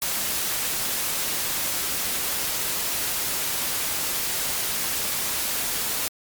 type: noise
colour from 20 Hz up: white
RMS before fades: -26 dBFS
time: 0.02-6.08 s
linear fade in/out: 0 ms
effects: MP3 96 kbps